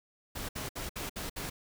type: noise bursts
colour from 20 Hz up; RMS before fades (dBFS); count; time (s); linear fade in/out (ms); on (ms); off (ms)
pink; -38; 6; 0.35-1.5; 10; 140; 62
effects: none